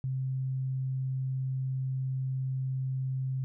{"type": "tone", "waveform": "sine", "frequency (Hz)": 131.5, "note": "C3", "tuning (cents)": 9, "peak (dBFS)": -29, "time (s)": [0.04, 3.44], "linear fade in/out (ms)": 0, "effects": []}